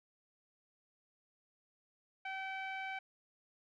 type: tone with low-pass filter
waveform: sawtooth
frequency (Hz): 768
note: G5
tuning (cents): -36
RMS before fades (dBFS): -42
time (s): 2.25-2.99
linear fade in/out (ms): 5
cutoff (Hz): 2300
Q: 3
effects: none